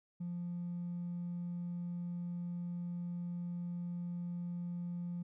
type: tone with hard clipping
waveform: sine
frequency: 174.61 Hz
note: F3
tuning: in tune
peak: -38 dBFS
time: 0.2-5.23 s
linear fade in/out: 10 ms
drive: 1 dB
effects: none